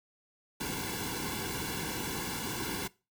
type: noise with comb filter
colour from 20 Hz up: pink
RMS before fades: -36 dBFS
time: 0.6-2.88 s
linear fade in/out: 10 ms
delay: 1.6 ms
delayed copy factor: -1
effects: noise-tail reverb RT60 0.3 s tail -22 dB re dry